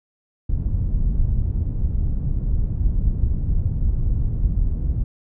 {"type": "low-pass noise", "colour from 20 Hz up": "pink", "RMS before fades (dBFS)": -20, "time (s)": [0.49, 5.04], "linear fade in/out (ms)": 5, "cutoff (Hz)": 100, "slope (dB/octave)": 12, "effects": []}